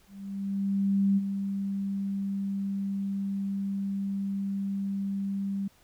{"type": "tone with ADSR envelope", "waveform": "sine", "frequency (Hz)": 197.1, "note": "G3", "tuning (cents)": 10, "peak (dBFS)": -20, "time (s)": [0.07, 5.68], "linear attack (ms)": 1100, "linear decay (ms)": 31, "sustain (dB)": -8, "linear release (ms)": 7, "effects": ["pink hiss -62 dBFS RMS until 5.83 s"]}